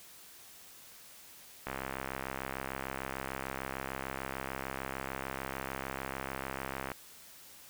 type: click train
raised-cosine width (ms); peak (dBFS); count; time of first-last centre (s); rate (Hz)
0.5; -21; 351; 1.67-6.917; 66.7
effects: white hiss -54 dBFS RMS until 7.69 s